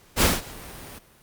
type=noise with ADSR envelope; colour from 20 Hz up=pink; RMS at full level=-17 dBFS; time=0.16-0.99 s; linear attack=59 ms; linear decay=190 ms; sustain=-23 dB; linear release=11 ms; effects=pink hiss -55 dBFS RMS until 1.22 s + Opus 48 kbps